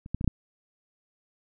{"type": "clicks", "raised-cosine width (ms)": 5, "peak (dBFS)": [-29, -16, -20, -14, -9], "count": 5, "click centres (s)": [0.061, 0.146, 0.211, 0.244, 0.277], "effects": []}